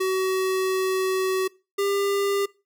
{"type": "tone pair in turn", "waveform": "square", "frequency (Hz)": [377, 399.4], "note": ["F#4", "G4"], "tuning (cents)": [32, 32], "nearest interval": "minor second", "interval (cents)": 100, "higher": "second", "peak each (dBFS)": -22, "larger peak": "neither", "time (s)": [[0, 1.48], [1.78, 2.46]], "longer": "first", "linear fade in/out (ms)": 10, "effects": ["noise-tail reverb RT60 0.3 s tail -22 dB re dry"]}